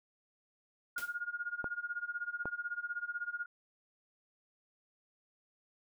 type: tone with tremolo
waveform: sine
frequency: 1426 Hz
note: F6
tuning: 36 cents sharp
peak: -33 dBFS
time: 0.96-3.46 s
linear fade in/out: 5 ms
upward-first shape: sine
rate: 16 Hz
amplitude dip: 90%
type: noise with exponential decay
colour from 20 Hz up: white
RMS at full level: -42 dBFS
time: 0.98-1.2 s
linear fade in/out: 0 ms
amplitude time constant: 47 ms
type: clicks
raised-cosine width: 1 ms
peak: -24 dBFS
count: 2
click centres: 1.643 / 2.456 s
effects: none